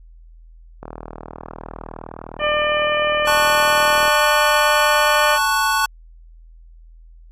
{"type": "click train", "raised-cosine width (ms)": 1, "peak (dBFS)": -18, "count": 130, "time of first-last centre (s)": [0.83, 4.079], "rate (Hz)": 39.7}
{"type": "harmonic tone", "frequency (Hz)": 599, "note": "D5", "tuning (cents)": 34, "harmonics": [1, 2, 3, 4, 5], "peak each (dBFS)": [-19, -22, -24, -25, -26], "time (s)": [2.39, 5.39], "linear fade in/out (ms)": 50}
{"type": "chord", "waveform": "square", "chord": "F# minor", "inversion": "first", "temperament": "equal", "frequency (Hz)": [880, 1108.7, 1480], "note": ["A5", "C#6", "F#6"], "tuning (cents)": [0, 0, 0], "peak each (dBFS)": -21, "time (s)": [3.27, 5.86], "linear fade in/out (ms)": 5}
{"effects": ["added 41 Hz sine -41 dBFS peak until 7.31 s", "AAC 48 kbps"]}